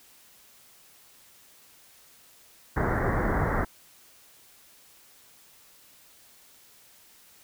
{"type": "low-pass noise", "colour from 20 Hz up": "pink", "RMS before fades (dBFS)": -26, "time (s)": [2.76, 3.65], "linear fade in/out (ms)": 10, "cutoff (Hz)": 2000, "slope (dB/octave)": 96, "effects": ["white hiss -56 dBFS RMS until 7.43 s"]}